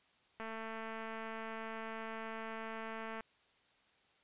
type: click train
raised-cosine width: 0.5 ms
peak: -30 dBFS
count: 627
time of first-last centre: 0.4-3.207 s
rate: 223 Hz
effects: white hiss -70 dBFS RMS until 4.23 s + resampled to 8000 Hz